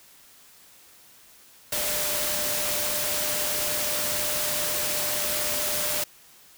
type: tone in noise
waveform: sine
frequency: 598 Hz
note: D5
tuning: 31 cents sharp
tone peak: -35 dBFS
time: 1.72-6.04 s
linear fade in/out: 5 ms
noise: white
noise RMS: -27 dBFS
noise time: 1.72-6.04 s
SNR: -11 dB
effects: white hiss -53 dBFS RMS until 6.57 s